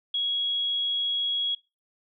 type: tone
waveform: sine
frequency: 3322 Hz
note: G#7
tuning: in tune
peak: -24 dBFS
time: 0.14-1.55 s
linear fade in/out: 5 ms
effects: noise-tail reverb RT60 0.3 s tail -24 dB re dry